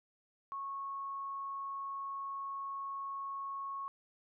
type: tone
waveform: sine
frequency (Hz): 1100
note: C#6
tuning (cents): -14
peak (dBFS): -38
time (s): 0.52-3.88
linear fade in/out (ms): 0
effects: none